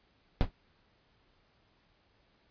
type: noise with exponential decay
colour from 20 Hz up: brown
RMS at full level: -19 dBFS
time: 0.41-0.51 s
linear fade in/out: 0 ms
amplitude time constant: 21 ms
effects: pink hiss -69 dBFS RMS until 2.5 s + resampled to 11025 Hz